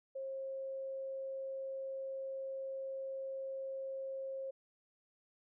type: tone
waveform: sine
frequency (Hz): 536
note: C5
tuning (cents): +42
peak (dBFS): -39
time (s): 0.15-4.51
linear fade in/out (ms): 10
effects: none